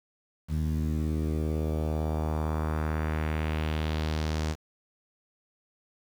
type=tone with low-pass filter sweep; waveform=sawtooth; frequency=77.78 Hz; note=D#2; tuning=in tune; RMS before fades=-29 dBFS; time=0.48-4.56 s; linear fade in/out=50 ms; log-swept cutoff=180 to 6700 Hz; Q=1.7; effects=8-bit